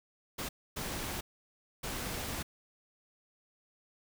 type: noise bursts at uneven times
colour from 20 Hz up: pink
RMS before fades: -38 dBFS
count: 3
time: 0.38-0.49 / 0.76-1.21 / 1.83-2.43 s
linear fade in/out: 10 ms
effects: none